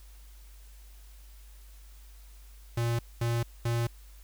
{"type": "tone bursts", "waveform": "square", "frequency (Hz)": 117.4, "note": "A#2", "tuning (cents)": 13, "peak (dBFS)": -27, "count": 3, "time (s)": [2.77, 3.87], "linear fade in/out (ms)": 5, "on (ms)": 220, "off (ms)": 220, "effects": ["added 50 Hz sine -48 dBFS peak until 4.23 s", "white hiss -60 dBFS RMS until 4.23 s"]}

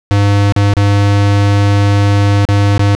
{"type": "tone with dropouts", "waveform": "square", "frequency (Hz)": 101.1, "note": "G#2", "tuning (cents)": -46, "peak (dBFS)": -8, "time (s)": [0.11, 2.95], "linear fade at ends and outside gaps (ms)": 0, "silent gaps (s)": [[0.523, 0.563], [0.737, 0.768], [2.452, 2.488], [2.779, 2.794]], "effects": ["low-pass 6000 Hz 12 dB/octave", "7-bit"]}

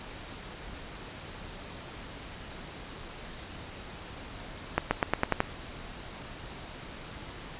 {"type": "accelerating click train", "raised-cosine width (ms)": 0.5, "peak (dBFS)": -8, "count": 7, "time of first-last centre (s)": [4.78, 5.404], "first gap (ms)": 130, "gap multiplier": 0.91, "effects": ["pink hiss -43 dBFS RMS until 7.59 s", "resampled to 8000 Hz"]}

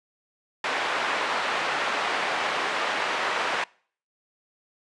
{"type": "band-pass noise", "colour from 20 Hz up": "pink", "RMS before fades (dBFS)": -27, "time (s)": [0.64, 3.64], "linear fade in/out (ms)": 2, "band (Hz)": [710, 2500], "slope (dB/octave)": 12, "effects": ["noise-tail reverb RT60 0.5 s tail -25 dB re dry", "resampled to 22050 Hz"]}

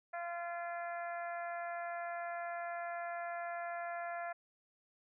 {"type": "harmonic tone", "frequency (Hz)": 344.1, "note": "F4", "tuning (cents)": -26, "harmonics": [2, 3, 4, 5, 6, 7], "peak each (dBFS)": [-40, -51, -47, -48, -53, -58], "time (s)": [0.13, 4.33], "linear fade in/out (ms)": 10, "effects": []}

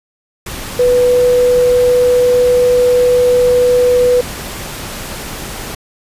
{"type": "tone in noise", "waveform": "sine", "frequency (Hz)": 493.9, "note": "B4", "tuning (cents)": 0, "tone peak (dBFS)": -7, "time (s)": [0.79, 4.21], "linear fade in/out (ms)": 5, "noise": "pink", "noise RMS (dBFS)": -25, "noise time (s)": [0.46, 5.75], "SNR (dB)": 15, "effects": ["resampled to 32000 Hz"]}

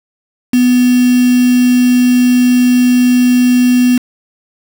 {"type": "tone with quantisation", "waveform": "sine", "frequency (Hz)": 248.2, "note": "B3", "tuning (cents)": 9, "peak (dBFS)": -6, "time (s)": [0.53, 3.98], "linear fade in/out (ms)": 5, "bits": 3, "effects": []}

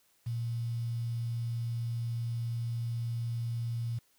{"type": "tone with quantisation", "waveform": "sine", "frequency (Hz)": 117.1, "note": "A#2", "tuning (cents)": 8, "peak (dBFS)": -31, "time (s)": [0.26, 3.99], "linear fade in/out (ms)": 10, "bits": 9, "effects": ["white hiss -69 dBFS RMS until 4.18 s"]}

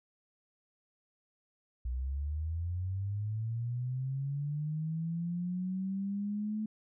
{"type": "linear sweep", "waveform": "sine", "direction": "up", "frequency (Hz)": [59.6, 217.2], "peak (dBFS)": -32, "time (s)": [1.85, 6.66], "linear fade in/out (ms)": 5, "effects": []}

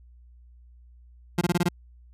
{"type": "tone bursts", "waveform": "30% pulse", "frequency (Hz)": 174.61, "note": "F3", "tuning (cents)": 0, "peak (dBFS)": -17, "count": 6, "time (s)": [1.38, 1.687], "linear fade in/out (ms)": 5, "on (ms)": 32, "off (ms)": 23, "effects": ["added 60 Hz sine -49 dBFS peak until 2.13 s", "resampled to 32000 Hz"]}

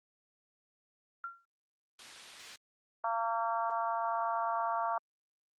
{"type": "tone with exponential decay", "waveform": "sine", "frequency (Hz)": 1375, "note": "F6", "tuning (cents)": -27, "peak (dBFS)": -34, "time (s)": [1.24, 1.45], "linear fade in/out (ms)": 1, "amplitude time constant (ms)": 45}
{"type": "noise", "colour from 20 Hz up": "blue", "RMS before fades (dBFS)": -38, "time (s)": [1.99, 2.56], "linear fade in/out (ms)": 2}
{"type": "harmonic tone", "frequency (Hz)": 228.7, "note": "A#3", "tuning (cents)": -33, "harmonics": [3, 4, 5, 6, 7], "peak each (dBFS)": [-35, -34, -36, -40, -51], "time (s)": [3.04, 4.98], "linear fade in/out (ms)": 2}
{"effects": ["low-pass 4000 Hz 12 dB/octave", "Opus 24 kbps"]}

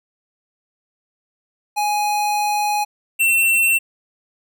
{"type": "tone pair in turn", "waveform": "square", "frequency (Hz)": [833, 2702], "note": ["G#5", "E7"], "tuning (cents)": [5, 42], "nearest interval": "octave + minor sixth", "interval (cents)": 2037, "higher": "second", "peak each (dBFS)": [-18, -14], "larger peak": "second", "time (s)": [[1.76, 2.85], [3.19, 3.79]], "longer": "first", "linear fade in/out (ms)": 20, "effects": []}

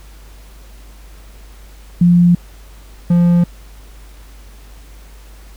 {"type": "tone pair in turn", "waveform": ["sine", "triangle"], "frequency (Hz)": [174.61, 173.6], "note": ["F3", "F3"], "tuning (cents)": [0, -10], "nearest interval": "unison", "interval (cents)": 10, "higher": "first", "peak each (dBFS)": -6, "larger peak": "neither", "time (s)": [[2.01, 2.35], [3.1, 3.44]], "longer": "neither", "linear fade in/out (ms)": 5, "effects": ["added 50 Hz sine -36 dBFS peak until 5.56 s", "pink hiss -46 dBFS RMS until 5.56 s"]}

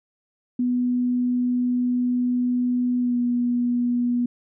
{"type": "tone with pitch glide", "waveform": "sine", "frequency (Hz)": [247, 242.8], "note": ["B3", "B3"], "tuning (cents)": [0, -29], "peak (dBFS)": -19, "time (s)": [0.59, 4.26], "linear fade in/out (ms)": 5, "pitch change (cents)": -29, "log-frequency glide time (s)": [2.99, 3.17], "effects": []}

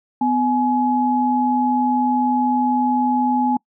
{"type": "tone pair together", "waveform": "sine", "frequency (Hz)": [250.6, 844], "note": ["B3", "G#5"], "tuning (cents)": [25, 28], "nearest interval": "octave + major sixth", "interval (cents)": 2103, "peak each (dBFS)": -18, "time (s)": [0.21, 3.57], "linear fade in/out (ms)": 5, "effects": ["noise-tail reverb RT60 0.1 s tail -26 dB re dry"]}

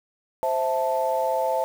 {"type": "chord", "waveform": "sine", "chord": "A minor", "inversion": "first", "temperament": "equal", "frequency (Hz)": [523.3, 659.3, 880], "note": ["C5", "E5", "A5"], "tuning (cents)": [0, 0, 0], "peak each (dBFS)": -25, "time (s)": [0.43, 1.64], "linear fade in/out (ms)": 0, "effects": ["tanh soft clip ceiling -11 dBFS", "7-bit"]}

